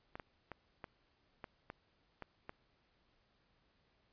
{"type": "clicks", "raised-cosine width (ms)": 0.5, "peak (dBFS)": -30, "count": 8, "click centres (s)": [0.155, 0.198, 0.517, 0.842, 1.442, 1.701, 2.223, 2.494], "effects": ["pink hiss -75 dBFS RMS until 4.12 s", "resampled to 11025 Hz"]}